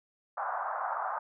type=band-pass noise; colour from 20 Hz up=pink; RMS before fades=-34 dBFS; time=0.37-1.19 s; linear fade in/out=10 ms; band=680 to 1400 Hz; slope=48 dB/octave; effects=none